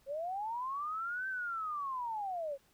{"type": "linear two-way sweep", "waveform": "sine", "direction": "up then down", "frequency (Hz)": [532, 1563, 532], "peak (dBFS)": -35, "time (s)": [0.06, 2.58], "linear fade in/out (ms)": 50, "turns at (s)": 1.28, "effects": ["pink hiss -69 dBFS RMS until 2.73 s"]}